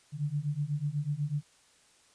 sine beating tone pair, 142.3 / 150.4 Hz, C#3 / D3, +46 / +42 cents, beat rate 8.1 Hz, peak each -33 / -32 dBFS, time 0.12-1.43 s, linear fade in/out 50 ms, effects white hiss -63 dBFS RMS until 2.14 s + resampled to 22050 Hz

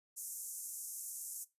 white band-pass noise, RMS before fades -45 dBFS, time 0.16-1.45 s, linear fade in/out 20 ms, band 6300 to 13000 Hz, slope 48 dB/octave, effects noise-tail reverb RT60 0.2 s tail -17 dB re dry + resampled to 32000 Hz

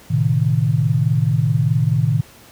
sine chord, A diminished, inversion none, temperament equal with one note detuned, 112.25 / 130.81 / 155.56 Hz, A2 / C3 / Eb3, +35 / 0 / 0 cents, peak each -18 dBFS, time 0.1-2.21 s, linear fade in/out 10 ms, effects pink hiss -45 dBFS RMS until 2.51 s + high-pass 60 Hz 12 dB/octave

